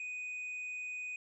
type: tone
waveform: triangle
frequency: 2489 Hz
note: D#7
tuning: in tune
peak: -37 dBFS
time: 0-1.16 s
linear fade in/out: 2 ms
effects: resampled to 22050 Hz

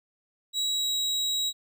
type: tone with pitch glide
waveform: 35% pulse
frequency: 3877 to 3846 Hz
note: B7 to B7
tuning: -33 to -47 cents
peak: -24 dBFS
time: 0.53-1.53 s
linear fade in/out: 50 ms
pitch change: -14 cents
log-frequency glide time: 0.67-0.97 s
effects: none

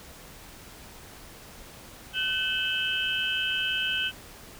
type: tone cluster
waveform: sine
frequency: 1522 / 2617 / 2967 / 3127 Hz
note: F#6 / E7 / F#7 / G7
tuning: +48 / -13 / +4 / -5 cents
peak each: -31 dBFS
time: 2.13-4.12 s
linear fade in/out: 50 ms
effects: pink hiss -47 dBFS RMS until 4.59 s

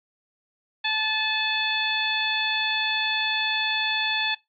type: harmonic tone with a mistuned harmonic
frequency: 870 Hz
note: A5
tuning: 20 cents flat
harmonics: 1 / 2 / 3 / 4 / 5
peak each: -31 / -28 / -28 / -27 / -33 dBFS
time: 0.84-4.35 s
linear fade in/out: 10 ms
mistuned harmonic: 3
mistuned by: -16 cents
effects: noise-tail reverb RT60 0.2 s tail -22 dB re dry + AAC 48 kbps

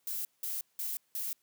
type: noise bursts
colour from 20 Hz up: violet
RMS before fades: -36 dBFS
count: 4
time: 0.07-1.33 s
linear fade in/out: 2 ms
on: 180 ms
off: 180 ms
effects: white hiss -74 dBFS RMS until 1.42 s + high-pass 80 Hz 12 dB/octave

